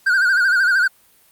triangle tone with vibrato, 1506 Hz, F#6, 30 cents sharp, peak -11 dBFS, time 0.06-0.88 s, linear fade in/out 10 ms, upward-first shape sine, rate 13 Hz, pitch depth 100 cents each way, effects white hiss -54 dBFS RMS until 1.31 s + Opus 48 kbps

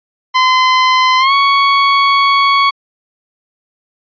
sawtooth tone with pitch glide, 1027 to 1113.5 Hz, C6 to C#6, -33 to +7 cents, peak -4 dBFS, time 0.34-2.71 s, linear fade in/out 20 ms, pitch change +140 cents, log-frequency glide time 1.18-1.33 s, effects resampled to 11025 Hz

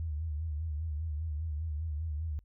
sine tone with vibrato, 77.78 Hz, D#2, in tune, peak -32 dBFS, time 0-2.39 s, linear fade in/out 0 ms, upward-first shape sine, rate 5 Hz, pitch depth 98 cents each way, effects added 50 Hz sine -59 dBFS peak until 2.44 s

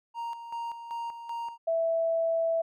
triangle tone with tremolo, 932.3 Hz, A#5, in tune, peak -30 dBFS, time 0.14-1.58 s, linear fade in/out 50 ms, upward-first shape square, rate 2.6 Hz, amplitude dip 60%
sine tone, 659.3 Hz, E5, in tune, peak -24 dBFS, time 1.67-2.62 s, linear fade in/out 10 ms
effects none

